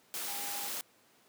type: tone in noise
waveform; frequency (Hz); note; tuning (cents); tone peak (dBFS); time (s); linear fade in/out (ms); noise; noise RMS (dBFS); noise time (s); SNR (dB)
sine; 810; G#5; -43; -45; 0.28-0.68; 0; white; -38; 0.14-0.81; -10
effects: pink hiss -65 dBFS RMS until 1.28 s + high-pass 200 Hz 12 dB/octave